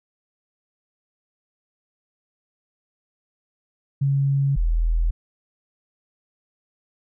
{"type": "tone pair in turn", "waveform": "sine", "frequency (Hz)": [138.59, 41.2], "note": ["C#3", "E1"], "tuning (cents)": [0, 0], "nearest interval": "octave + major sixth", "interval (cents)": 2100, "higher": "first", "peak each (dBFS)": -17, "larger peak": "neither", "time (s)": [[4.01, 4.56], [4.56, 5.11]], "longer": "neither", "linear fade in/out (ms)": 10, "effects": []}